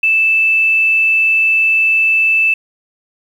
sine tone, 2637 Hz, E7, in tune, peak -9 dBFS, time 0.03-2.54 s, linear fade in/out 5 ms, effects 7-bit

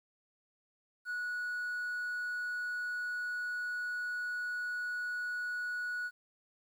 triangle tone, 1465 Hz, F#6, 18 cents flat, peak -32 dBFS, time 1.05-6.11 s, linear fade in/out 50 ms, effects tanh soft clip ceiling -28 dBFS + 11-bit

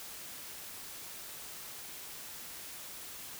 silence, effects white hiss -46 dBFS RMS until 3.39 s

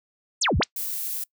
sine exponential two-way sweep, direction down then up, 9310 to 57 to 9310 Hz, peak -19 dBFS, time 0.41-0.64 s, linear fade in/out 10 ms, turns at 0.58 s
violet noise, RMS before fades -30 dBFS, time 0.76-1.24 s, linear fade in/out 5 ms
effects noise-tail reverb RT60 0.1 s tail -24 dB re dry

